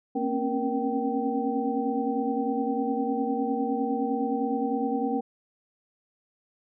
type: tone cluster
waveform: sine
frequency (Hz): 231.7 / 265 / 274.8 / 471.7 / 775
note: A#3 / C4 / C#4 / A#4 / G5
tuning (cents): -10 / +22 / -15 / +20 / -20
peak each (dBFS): -31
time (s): 0.15-5.21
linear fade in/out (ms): 10
effects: none